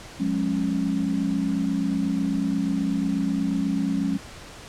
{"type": "tone cluster", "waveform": "sine", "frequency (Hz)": [179.7, 207.9, 274], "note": ["F3", "G#3", "C#4"], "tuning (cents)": [50, 2, -20], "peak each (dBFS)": [-27, -26, -25], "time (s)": [0.19, 4.18], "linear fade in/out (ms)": 20, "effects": ["pink hiss -42 dBFS RMS until 4.68 s", "low-pass 8000 Hz 12 dB/octave"]}